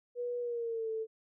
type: tone with pitch glide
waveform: sine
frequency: 485.7 to 442.8 Hz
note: B4 to A4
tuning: -29 to +11 cents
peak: -33 dBFS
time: 0.15-1.07 s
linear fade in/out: 50 ms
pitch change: -160 cents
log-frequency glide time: 0.4-0.9 s
effects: none